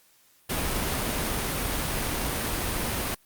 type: noise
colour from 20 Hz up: pink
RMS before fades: -28 dBFS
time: 0.49-3.15 s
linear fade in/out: 10 ms
effects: white hiss -61 dBFS RMS until 3.25 s + Opus 48 kbps